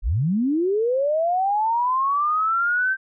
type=linear sweep; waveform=sine; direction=up; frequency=33.95 to 1568 Hz; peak=-18 dBFS; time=0.02-2.97 s; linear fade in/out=50 ms; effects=none